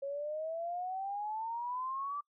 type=exponential sweep; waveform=sine; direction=up; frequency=548 to 1172 Hz; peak=-35 dBFS; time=0.02-2.21 s; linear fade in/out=10 ms; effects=noise-tail reverb RT60 0.1 s tail -25 dB re dry